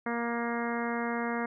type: harmonic tone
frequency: 235.3 Hz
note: A#3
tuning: 16 cents sharp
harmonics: 1 / 2 / 3 / 4 / 5 / 6 / 7 / 8 / 9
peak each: -33 / -36 / -38 / -39 / -40 / -41 / -41 / -42 / -43 dBFS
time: 0.06-1.46 s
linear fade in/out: 5 ms
effects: none